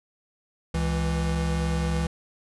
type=tone pair together; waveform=square; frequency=69.35 / 164.81 Hz; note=C#2 / E3; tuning=+1 / 0 cents; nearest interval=octave + minor third; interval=1499 cents; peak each=-27 dBFS; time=0.74-2.07 s; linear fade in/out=5 ms; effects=resampled to 24000 Hz